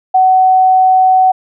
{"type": "tone", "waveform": "sine", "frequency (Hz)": 750, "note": "F#5", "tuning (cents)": 23, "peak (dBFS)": -5, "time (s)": [0.14, 1.32], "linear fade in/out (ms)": 10, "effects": []}